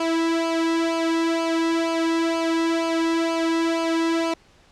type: tone with flanger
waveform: sawtooth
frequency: 329.6 Hz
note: E4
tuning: in tune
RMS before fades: -22 dBFS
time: 0-4.34 s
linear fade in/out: 5 ms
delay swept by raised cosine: 0.53 to 1.73 ms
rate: 2.1 Hz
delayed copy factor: -0.75
effects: pink hiss -55 dBFS RMS until 4.71 s + low-pass 6000 Hz 12 dB/octave